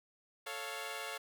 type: chord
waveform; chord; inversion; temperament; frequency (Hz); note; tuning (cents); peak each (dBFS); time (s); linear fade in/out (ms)
10% pulse; A augmented; none; equal; 440 / 554.4 / 698.5; A4 / C#5 / E#5; 0 / 0 / 0; -37 / -36 / -36; 0.46-1.18; 10
effects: none